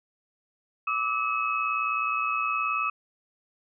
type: tone cluster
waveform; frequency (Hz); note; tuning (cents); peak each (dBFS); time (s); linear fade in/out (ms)
sine; 1169 / 1288 / 2570; D6 / E6 / E7; -8 / -41 / -45; -29; 0.87-2.9; 5
effects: none